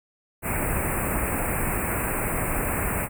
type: band-stop noise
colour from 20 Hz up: pink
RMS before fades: -26 dBFS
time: 0.42-3.09 s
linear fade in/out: 50 ms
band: 2600 to 7900 Hz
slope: 96 dB/octave
effects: none